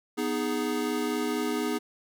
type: chord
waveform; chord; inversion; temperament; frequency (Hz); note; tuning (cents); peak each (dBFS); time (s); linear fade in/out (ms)
square; G# minor; first; equal; 246.9 / 311.1 / 415.3; B3 / D#4 / G#4; 0 / 0 / 0; -32; 0.17-1.79; 20
effects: none